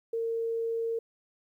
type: tone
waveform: sine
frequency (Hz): 457.4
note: A#4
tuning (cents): -33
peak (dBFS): -28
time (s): 0.13-0.99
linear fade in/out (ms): 5
effects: 11-bit